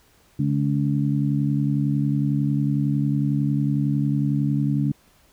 harmonic tone, 71 Hz, C#2, 42 cents sharp, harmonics 2 / 3 / 4, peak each -21 / -25 / -25 dBFS, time 0.39-4.92 s, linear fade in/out 5 ms, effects pink hiss -58 dBFS RMS until 5.32 s

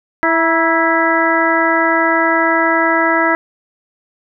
harmonic tone with a mistuned harmonic, 329.6 Hz, E4, in tune, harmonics 1 / 2 / 3 / 4 / 5 / 6, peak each -18 / -18 / -18 / -18 / -18 / -18 dBFS, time 0.23-3.35 s, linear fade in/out 0 ms, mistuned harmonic 3, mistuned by -45 cents, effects none

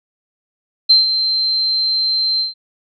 sine tone with ADSR envelope, 4123 Hz, C8, 26 cents flat, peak -5 dBFS, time 0.89-2.54 s, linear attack 15 ms, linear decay 150 ms, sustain -9 dB, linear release 140 ms, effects none

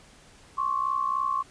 sine tone pair together, 1066.6 / 1130 Hz, C6 / C#6, +33 / +33 cents, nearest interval minor second, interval 100 cents, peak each -27 dBFS, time 0.57-1.43 s, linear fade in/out 20 ms, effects pink hiss -54 dBFS RMS until 1.5 s + resampled to 22050 Hz

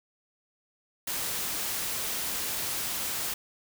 white noise, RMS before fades -32 dBFS, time 1.07-3.34 s, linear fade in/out 5 ms, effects none

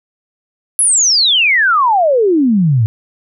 sine exponential sweep, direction down, 11175 to 103.83 Hz, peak -8 dBFS, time 0.79-2.86 s, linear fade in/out 0 ms, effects none

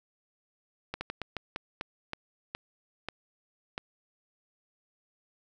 slowing click train, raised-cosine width 0.3 ms, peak -18 dBFS, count 11, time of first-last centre 0.94-3.779 s, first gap 70 ms, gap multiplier 1.29, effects none

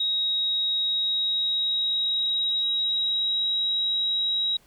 sine tone with pitch glide, 3794 to 3838 Hz, A#7 to A#7, +30 to +50 cents, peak -22 dBFS, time 0-4.57 s, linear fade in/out 5 ms, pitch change +20 cents, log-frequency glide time 0.8-3.49 s, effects pink hiss -59 dBFS RMS until 4.66 s

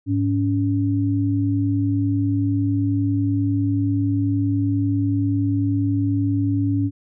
sine tone pair together, 104.08 / 281.9 Hz, G#2 / C#4, +4 / +29 cents, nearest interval octave + perfect fourth, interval 1725 cents, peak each -20 dBFS, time 0.06-6.91 s, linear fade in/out 50 ms, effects none

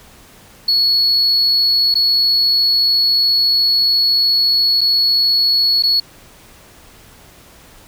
sine tone with dropouts, 4377 Hz, C#8, 23 cents flat, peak -9 dBFS, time 0.68-6 s, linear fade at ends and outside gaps 5 ms, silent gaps 1.942-1.953 / 4.809-4.813 / 5.825-5.835 s, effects tanh soft clip ceiling -9 dBFS + pink hiss -44 dBFS RMS until 7.87 s

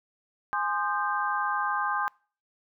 sine chord, Ab major seventh, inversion none, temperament equal with one note detuned, 830.6 / 1046.5 / 1218.9 / 1568 Hz, Ab5 / C6 / Eb6 / G6, 0 / 0 / -36 / 0 cents, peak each -31 dBFS, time 0.53-2.08 s, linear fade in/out 0 ms, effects noise-tail reverb RT60 0.4 s tail -25 dB re dry

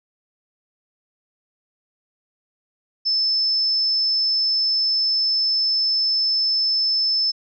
sine tone, 5260 Hz, E8, 5 cents flat, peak -17 dBFS, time 3.05-7.32 s, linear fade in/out 20 ms, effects none

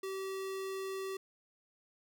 square tone, 384.6 Hz, G4, 33 cents flat, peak -38 dBFS, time 0.03-1.17 s, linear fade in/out 5 ms, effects none

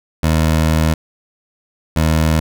20% pulse tone pair in turn, 79.3 / 79.3 Hz, D#2 / D#2, +33 / +33 cents, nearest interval unison, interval 0 cents, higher neither, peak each -7 dBFS, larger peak neither, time 0.23-0.94 / 1.96-2.4 s, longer first, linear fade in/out 5 ms, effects none

